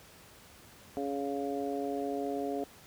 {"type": "harmonic tone", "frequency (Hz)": 140, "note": "C#3", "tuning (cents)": 18, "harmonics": [2, 3, 4, 5], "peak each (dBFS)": [-36, -36, -40, -38], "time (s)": [0.97, 2.64], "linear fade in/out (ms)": 0, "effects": ["pink hiss -55 dBFS RMS until 2.86 s", "high-pass 60 Hz 12 dB/octave"]}